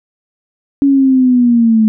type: linear sweep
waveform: sine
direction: down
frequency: 281.2 to 215.4 Hz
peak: -6 dBFS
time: 0.82-1.88 s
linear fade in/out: 0 ms
effects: none